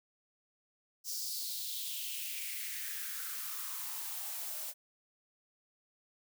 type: noise with high-pass filter sweep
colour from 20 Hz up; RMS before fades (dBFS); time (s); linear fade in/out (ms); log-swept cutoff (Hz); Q
blue; -40; 1.04-4.74; 50; 5500 to 570; 3.9
effects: none